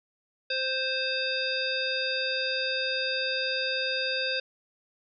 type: harmonic tone with a mistuned harmonic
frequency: 523.3 Hz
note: C5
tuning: in tune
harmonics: 1 / 3 / 5 / 7 / 9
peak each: -33 / -33 / -33 / -33 / -33 dBFS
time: 0.5-4.4 s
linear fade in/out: 5 ms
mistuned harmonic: 9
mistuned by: +33 cents
effects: none